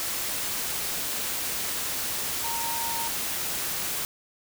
sine tone in noise, 923 Hz, A#5, 17 cents flat, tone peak -32 dBFS, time 2.44-3.08 s, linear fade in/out 0 ms, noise white, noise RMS -30 dBFS, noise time 0-4.05 s, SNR -5 dB, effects none

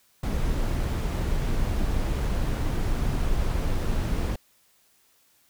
brown noise, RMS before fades -25 dBFS, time 0.23-4.36 s, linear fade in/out 5 ms, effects white hiss -63 dBFS RMS until 5.49 s

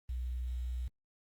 sine tone with quantisation, 61.8 Hz, B1, 2 cents sharp, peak -34 dBFS, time 0.09-0.88 s, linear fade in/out 5 ms, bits 10, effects Opus 24 kbps

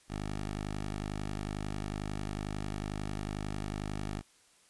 10% pulse tone, 51.1 Hz, G#1, 27 cents flat, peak -27 dBFS, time 0.08-4.23 s, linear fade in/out 50 ms, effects white hiss -64 dBFS RMS until 4.69 s + resampled to 24000 Hz

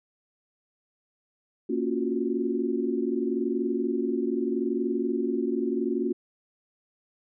sine chord, Gb major seventh, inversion first, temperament equal, 233.1 / 277.2 / 349.2 / 370 Hz, Bb3 / Db4 / F4 / Gb4, 0 / 0 / 0 / 0 cents, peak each -30 dBFS, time 1.69-6.13 s, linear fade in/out 10 ms, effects none

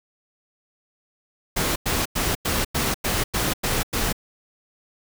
pink noise bursts, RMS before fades -23 dBFS, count 9, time 1.56-4.128 s, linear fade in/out 10 ms, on 200 ms, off 96 ms, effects none

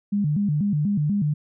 sine tone with vibrato, 174.1 Hz, F3, 5 cents flat, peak -19 dBFS, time 0.12-1.34 s, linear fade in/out 10 ms, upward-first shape square, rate 4.1 Hz, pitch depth 270 cents each way, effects none

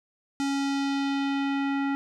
square tone with low-pass filter sweep, 277.2 Hz, C#4, in tune, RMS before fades -27 dBFS, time 0.4-1.95 s, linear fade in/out 0 ms, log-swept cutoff 7100 to 1900 Hz, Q 1.3, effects none

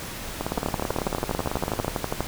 two click trains, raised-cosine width 1 ms, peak -10 / -12 dBFS, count 21 / 27, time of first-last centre 0.58-2.206 / 0.41-1.846 s, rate 12.3 / 18.1 Hz, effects pink hiss -35 dBFS RMS until 2.27 s

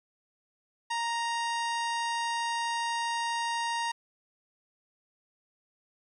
harmonic tone with a mistuned harmonic, 932.3 Hz, A#5, in tune, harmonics 1 / 2 / 3 / 4 / 5 / 6 / 7 / 9 / 10, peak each -30 / -36 / -40 / -42 / -44 / -46 / -47 / -49 / -50 dBFS, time 0.9-3.92 s, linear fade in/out 10 ms, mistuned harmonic 5, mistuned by +37 cents, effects 11-bit

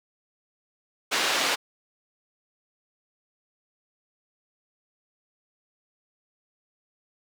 white band-pass noise, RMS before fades -25 dBFS, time 1.11-1.56 s, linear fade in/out 20 ms, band 330 to 4000 Hz, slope 12 dB/octave, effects none

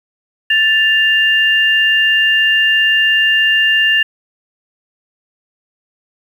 sine tone pair together, 1762 / 2797 Hz, A6 / F7, +2 / +2 cents, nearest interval minor sixth, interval 800 cents, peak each -12 dBFS, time 0.5-4.03 s, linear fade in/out 5 ms, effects 7-bit

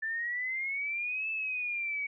sine exponential two-way sweep, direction up then down, 1760 to 2637 to 2248 Hz, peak -31 dBFS, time 0.02-2.07 s, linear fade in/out 10 ms, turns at 1.3 s, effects none

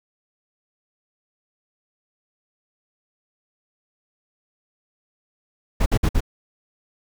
brown noise bursts, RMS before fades -17 dBFS, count 4, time 5.8-6.206 s, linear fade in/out 10 ms, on 61 ms, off 54 ms, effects none

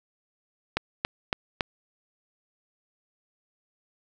click train, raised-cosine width 0.3 ms, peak -8 dBFS, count 4, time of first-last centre 0.77-1.608 s, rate 3.58 Hz, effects none

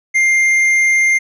sine tone with tanh clipping, 2106 Hz, C7, 11 cents sharp, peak -11 dBFS, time 0.14-1.19 s, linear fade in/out 20 ms, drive 7 dB, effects none

